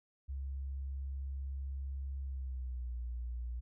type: tone with pitch glide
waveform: sine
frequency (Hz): 67.8 to 60.06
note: C#2 to B1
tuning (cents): -38 to -48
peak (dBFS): -37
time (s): 0.28-3.61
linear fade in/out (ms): 20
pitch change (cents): -210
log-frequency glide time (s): 2.22-2.95
effects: none